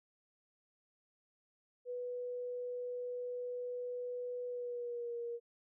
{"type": "tone with pitch glide", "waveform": "sine", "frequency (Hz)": [492.4, 472.1], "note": ["B4", "A#4"], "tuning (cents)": [-5, 22], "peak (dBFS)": -38, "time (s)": [1.85, 5.4], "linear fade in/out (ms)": 50, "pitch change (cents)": -73, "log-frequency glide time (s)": [4.47, 5.15], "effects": []}